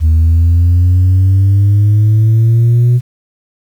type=exponential sweep; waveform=sine; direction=up; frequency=78.5 to 123.47 Hz; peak=-3 dBFS; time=0-3.01 s; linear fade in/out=50 ms; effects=tanh soft clip ceiling -4 dBFS + 7-bit